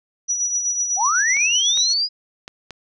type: tone with tremolo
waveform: sine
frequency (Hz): 5860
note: F#8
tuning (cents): -18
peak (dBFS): -17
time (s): 0.28-1.94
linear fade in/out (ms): 20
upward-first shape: sine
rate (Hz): 8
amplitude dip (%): 50
type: linear sweep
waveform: sine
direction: up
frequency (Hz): 681 to 4987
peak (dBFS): -17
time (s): 0.96-2.09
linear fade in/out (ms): 50
type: clicks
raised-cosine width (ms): 0.2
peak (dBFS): -17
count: 4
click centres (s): 1.369 / 1.774 / 2.479 / 2.707
effects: none